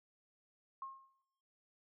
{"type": "tone with exponential decay", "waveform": "sine", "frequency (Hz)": 1074, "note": "C6", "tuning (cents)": 45, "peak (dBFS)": -40, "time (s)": [0.82, 1.22], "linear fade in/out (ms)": 2, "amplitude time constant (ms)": 85, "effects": ["noise-tail reverb RT60 0.7 s tail -17 dB re dry"]}